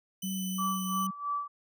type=tone; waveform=10% pulse; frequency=3008 Hz; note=F#7; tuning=28 cents sharp; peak=-29 dBFS; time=0.22-1.07 s; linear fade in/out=5 ms
type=tone with vibrato; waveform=sine; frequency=189 Hz; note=F#3; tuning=37 cents sharp; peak=-32 dBFS; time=0.23-1.11 s; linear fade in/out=10 ms; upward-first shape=sine; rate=2.8 Hz; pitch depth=17 cents each way
type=tone with tremolo; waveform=sine; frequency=1156 Hz; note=D6; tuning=28 cents flat; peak=-28 dBFS; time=0.58-1.48 s; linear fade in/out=10 ms; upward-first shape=sine; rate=3 Hz; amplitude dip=80%
effects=none